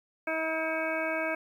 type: harmonic tone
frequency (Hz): 320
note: D#4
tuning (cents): +49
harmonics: 1 / 2 / 3 / 4 / 5 / 7 / 8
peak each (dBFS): -37 / -32 / -40 / -40 / -35 / -35 / -41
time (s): 0.27-1.35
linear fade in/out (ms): 5
effects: 10-bit